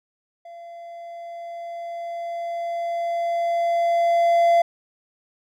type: tone with level ramp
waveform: triangle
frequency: 683 Hz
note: F5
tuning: 39 cents flat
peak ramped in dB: -36 to -11 dBFS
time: 0.45-4.62 s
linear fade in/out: 5 ms
effects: none